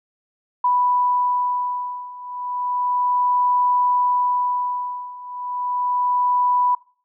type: beating tone pair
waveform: sine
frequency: 987.8 / 988.13 Hz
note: B5 / B5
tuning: 0 / +1 cents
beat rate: 0.33 Hz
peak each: -22 / -20 dBFS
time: 0.64-6.75 s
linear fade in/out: 5 ms
effects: noise-tail reverb RT60 0.4 s tail -21 dB re dry